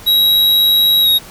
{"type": "tone with pitch glide", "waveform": "square", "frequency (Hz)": [3848, 3778], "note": ["B7", "A#7"], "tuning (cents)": [-46, 22], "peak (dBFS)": -9, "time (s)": [0.06, 1.19], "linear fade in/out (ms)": 20, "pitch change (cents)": -32, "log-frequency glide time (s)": [1.02, 1.08], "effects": ["pink hiss -36 dBFS RMS until 1.3 s"]}